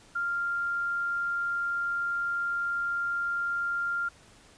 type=tone; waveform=sine; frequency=1394 Hz; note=F6; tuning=4 cents flat; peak=-27 dBFS; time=0.15-4.09 s; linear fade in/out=10 ms; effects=pink hiss -56 dBFS RMS until 4.57 s + resampled to 22050 Hz